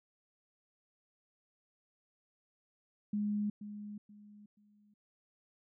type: tone with echo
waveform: sine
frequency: 207.7 Hz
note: G#3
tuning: in tune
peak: -31 dBFS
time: 3.13-3.5 s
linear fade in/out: 5 ms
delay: 480 ms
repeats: 3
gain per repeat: -11 dB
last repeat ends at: 4.94 s
effects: none